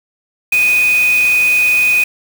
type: tone in noise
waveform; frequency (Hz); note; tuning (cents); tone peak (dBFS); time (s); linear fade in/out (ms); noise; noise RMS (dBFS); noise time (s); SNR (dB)
sine; 2489; D#7; 0; -9; 0.52-2.04; 5; white; -25; 0.52-2.04; +13
effects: none